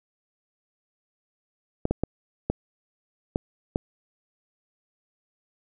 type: clicks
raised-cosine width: 2 ms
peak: -10 dBFS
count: 6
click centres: 1.854 / 1.91 / 2.036 / 2.5 / 3.359 / 3.759 s
effects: none